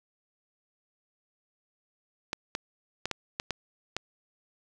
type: clicks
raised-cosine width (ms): 0.2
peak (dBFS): -13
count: 7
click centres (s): 2.331 / 2.551 / 3.056 / 3.113 / 3.399 / 3.507 / 3.966
effects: none